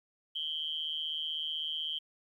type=tone with amplitude modulation; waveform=sine; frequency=3138 Hz; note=G7; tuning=1 cent sharp; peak=-29 dBFS; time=0.35-1.99 s; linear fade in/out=10 ms; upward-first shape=sine; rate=156 Hz; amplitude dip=95%; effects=11-bit